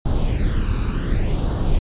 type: noise with flanger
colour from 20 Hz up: brown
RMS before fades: -19 dBFS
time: 0.05-1.79 s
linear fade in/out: 10 ms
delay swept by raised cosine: 0.21 to 0.78 ms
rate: 0.67 Hz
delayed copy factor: +0.65
effects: resampled to 8000 Hz